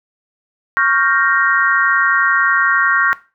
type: chord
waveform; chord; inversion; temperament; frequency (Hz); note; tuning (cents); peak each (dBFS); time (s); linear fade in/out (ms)
sine; G half-diminished seventh; second; equal; 1108.7 / 1396.9 / 1568 / 1864.7; Db6 / F6 / G6 / Bb6; 0 / 0 / 0 / 0; -17; 0.77-3.13; 0
effects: noise-tail reverb RT60 0.3 s tail -17 dB re dry